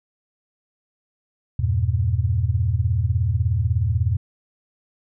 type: chord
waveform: sine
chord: E diminished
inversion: none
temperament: just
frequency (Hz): 82.41 / 98.89 / 118.67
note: E2 / G2 / Bb2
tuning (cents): 0 / +16 / +31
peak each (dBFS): -22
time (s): 1.59-4.17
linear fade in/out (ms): 5
effects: none